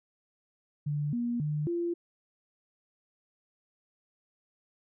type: tone with pitch steps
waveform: sine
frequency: 147 / 238.7 / 149.8 / 343.7 Hz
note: D3 / A#3 / D3 / F4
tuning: +2 / +41 / +35 / -28 cents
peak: -28 dBFS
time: 0.86-1.94 s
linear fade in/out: 10 ms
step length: 270 ms
effects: none